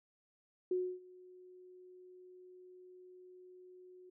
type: tone with ADSR envelope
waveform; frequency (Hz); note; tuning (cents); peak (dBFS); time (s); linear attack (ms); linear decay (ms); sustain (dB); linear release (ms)
sine; 365.2; F#4; -23; -30; 0.71-4.1; 4; 280; -24; 8
effects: none